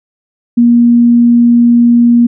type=tone; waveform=sine; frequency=237.6 Hz; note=A#3; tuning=33 cents sharp; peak=-3 dBFS; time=0.57-2.27 s; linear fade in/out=10 ms; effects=none